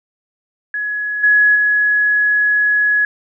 sine tone with level steps, 1684 Hz, G#6, 24 cents sharp, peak -18 / -8 / -11 dBFS, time 0.74-3.05 s, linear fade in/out 2 ms, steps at 1.23 / 1.55 s, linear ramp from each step 10 ms, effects none

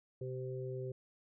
harmonic tone, 128.8 Hz, C3, 27 cents flat, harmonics 1 / 3 / 4, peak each -41 / -42 / -47 dBFS, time 0.21-0.92 s, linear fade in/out 5 ms, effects none

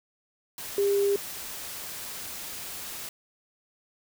sine tone in noise, 401.1 Hz, G4, 40 cents sharp, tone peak -21 dBFS, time 0.78-1.16 s, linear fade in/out 2 ms, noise white, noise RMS -38 dBFS, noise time 0.58-3.09 s, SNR +14 dB, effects none

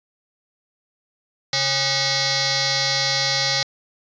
sine tone with frequency modulation, 136.2 Hz, C#3, 30 cents flat, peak -18 dBFS, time 1.53-3.63 s, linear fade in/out 2 ms, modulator 684 Hz, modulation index 7.9, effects resampled to 16000 Hz

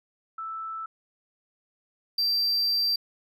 sine / triangle tone pair in turn, 1319 / 4700 Hz, E6 / D8, +1 / +1 cents, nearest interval octave + minor seventh, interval 2200 cents, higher second, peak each -32 / -21 dBFS, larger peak second, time 0.38-0.86 / 2.18-2.96 s, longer second, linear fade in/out 5 ms, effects none

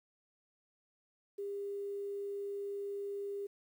sine tone with quantisation, 402 Hz, G4, 44 cents sharp, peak -37 dBFS, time 1.38-3.47 s, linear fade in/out 10 ms, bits 11, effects none

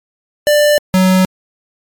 square tone pair in turn, 592 / 186.47 Hz, D5 / F#3, +14 / +14 cents, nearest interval octave + minor sixth, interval 2000 cents, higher first, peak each -8 dBFS, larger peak neither, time 0.47-0.78 / 0.94-1.25 s, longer neither, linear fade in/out 0 ms, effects MP3 96 kbps

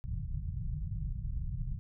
pink low-pass noise, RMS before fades -36 dBFS, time 0.04-1.79 s, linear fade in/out 0 ms, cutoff 160 Hz, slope 48 dB/octave, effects none

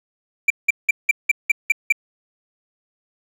triangle tone bursts, 2349 Hz, D7, in tune, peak -9 dBFS, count 8, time 0.48-1.924 s, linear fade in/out 5 ms, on 23 ms, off 180 ms, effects none

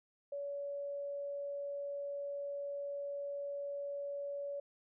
sine tone, 567 Hz, C#5, 39 cents sharp, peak -38 dBFS, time 0.32-4.6 s, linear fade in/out 5 ms, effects none

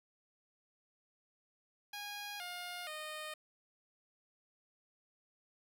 10% pulse tone with pitch steps, 821 / 710.6 / 615.1 Hz, G#5 / F5 / D#5, -20 / +30 / -20 cents, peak -34 dBFS, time 1.93-3.34 s, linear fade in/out 5 ms, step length 470 ms, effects none

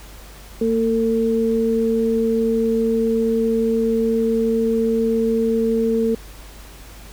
sine tone pair together, 228.1 / 451.2 Hz, A#3 / A4, -37 / +44 cents, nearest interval octave, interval 1181 cents, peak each -19 / -18 dBFS, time 0.61-6.15 s, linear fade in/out 5 ms, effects added 50 Hz sine -39 dBFS peak until 7.12 s + pink hiss -43 dBFS RMS until 7.12 s

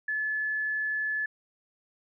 sine tone, 1724 Hz, A6, 36 cents flat, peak -27 dBFS, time 0.08-1.26 s, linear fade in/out 5 ms, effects none

